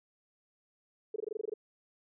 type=tone bursts; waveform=sine; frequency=430 Hz; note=A4; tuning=40 cents flat; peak=-32 dBFS; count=10; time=1.14-1.539 s; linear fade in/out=5 ms; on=21 ms; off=21 ms; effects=none